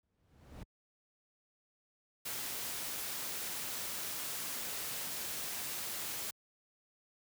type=noise with exponential growth; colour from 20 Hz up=brown; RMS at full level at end=-42 dBFS; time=0.03-0.63 s; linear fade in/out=1 ms; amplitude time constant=130 ms
type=noise; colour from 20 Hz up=white; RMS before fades=-40 dBFS; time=2.25-6.31 s; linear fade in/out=10 ms
effects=high-pass 60 Hz 12 dB/octave